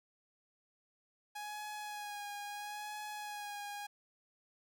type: tone with vibrato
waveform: sawtooth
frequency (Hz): 830.6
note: G#5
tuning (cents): 0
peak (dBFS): -38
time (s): 1.35-3.87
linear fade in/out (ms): 10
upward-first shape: sine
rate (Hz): 0.75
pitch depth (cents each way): 26
effects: none